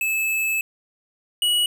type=tone pair in turn; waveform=square; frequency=2609 / 2920 Hz; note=E7 / F#7; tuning=-18 / -24 cents; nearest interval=major second; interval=194 cents; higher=second; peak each=-21 / -18 dBFS; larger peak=second; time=0.01-0.61 / 1.42-1.66 s; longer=first; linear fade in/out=2 ms; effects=none